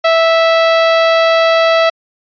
sawtooth tone, 657 Hz, E5, 6 cents flat, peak -4 dBFS, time 0.04-1.9 s, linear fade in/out 10 ms, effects resampled to 11025 Hz

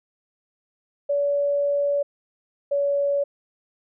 sine tone pair in turn, 571 / 566.4 Hz, D5 / C#5, -49 / +37 cents, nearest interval unison, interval 14 cents, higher first, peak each -19 dBFS, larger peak neither, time 1.09-2.03 / 2.71-3.24 s, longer first, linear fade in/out 10 ms, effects none

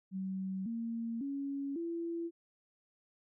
sine tone with pitch steps, 190.1 / 230 / 278.3 / 336.8 Hz, F#3 / A#3 / C#4 / E4, +47 / -23 / +7 / +37 cents, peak -35 dBFS, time 0.11-2.31 s, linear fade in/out 50 ms, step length 550 ms, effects none

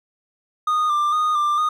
triangle tone with vibrato, 1210 Hz, D#6, 49 cents flat, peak -15 dBFS, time 0.67-1.69 s, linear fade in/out 5 ms, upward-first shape square, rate 2.2 Hz, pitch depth 33 cents each way, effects none

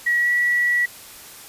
sine tone with pitch glide, 1919 to 1940.2 Hz, A#6 to B6, +50 to -31 cents, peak -16 dBFS, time 0.06-0.86 s, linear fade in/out 10 ms, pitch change +19 cents, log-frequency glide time 0.19-0.3 s, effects white hiss -41 dBFS RMS until 1.48 s + resampled to 32000 Hz

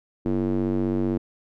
square tone with band-pass filter, 47.8 Hz, G1, 43 cents flat, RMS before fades -24 dBFS, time 0.25-1.18 s, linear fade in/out 10 ms, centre 300 Hz, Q 2.9, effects none

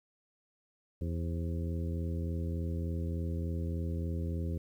harmonic tone with a mistuned harmonic, 83.4 Hz, E2, 21 cents sharp, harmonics 1 / 2 / 3 / 4 / 5 / 6, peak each -33 / -39 / -43 / -45 / -47 / -49 dBFS, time 1.01-4.58 s, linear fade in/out 5 ms, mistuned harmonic 6, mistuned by +85 cents, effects 11-bit

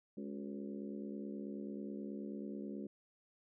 harmonic tone with a mistuned harmonic, 69.3 Hz, C#2, in tune, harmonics 3 / 4 / 5 / 6 / 7 / 8, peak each -44 / -47 / -49 / -55 / -55 / -58 dBFS, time 0.17-2.87 s, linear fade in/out 5 ms, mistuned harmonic 5, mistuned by +68 cents, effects none

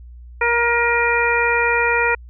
harmonic tone with a mistuned harmonic, 471.8 Hz, A#4, 21 cents sharp, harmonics 1 / 2 / 3 / 4 / 5, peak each -21 / -21 / -21 / -21 / -21 dBFS, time 0.41-2.15 s, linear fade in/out 5 ms, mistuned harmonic 5, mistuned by +31 cents, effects added 60 Hz sine -36 dBFS peak until 2.29 s

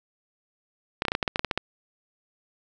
clicks, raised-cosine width 0.3 ms, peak -8 dBFS, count 12, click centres 1.021 / 1.052 / 1.083 / 1.119 / 1.151 / 1.228 / 1.278 / 1.359 / 1.394 / 1.447 / 1.512 / 1.576 s, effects none

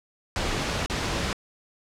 pink noise with dropouts, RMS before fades -27 dBFS, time 0.36-1.33 s, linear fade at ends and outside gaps 1 ms, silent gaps 0.861-0.898 s, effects low-pass 6000 Hz 12 dB/octave

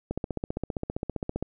click train, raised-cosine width 2 ms, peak -16 dBFS, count 21, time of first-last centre 0.11-1.426 s, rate 15.2 Hz, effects none

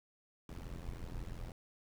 brown noise with amplitude modulation, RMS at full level -40 dBFS, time 0.49-1.52 s, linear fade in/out 2 ms, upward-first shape sine, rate 85.8 Hz, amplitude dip 90%, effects none

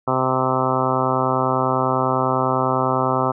harmonic tone, 130 Hz, C3, 11 cents flat, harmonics 1 / 2 / 3 / 4 / 5 / 6 / 7 / 8 / 9 / 10, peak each -26 / -26 / -26 / -26 / -26 / -26 / -26 / -26 / -26 / -26 dBFS, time 0.07-3.32 s, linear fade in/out 10 ms, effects none

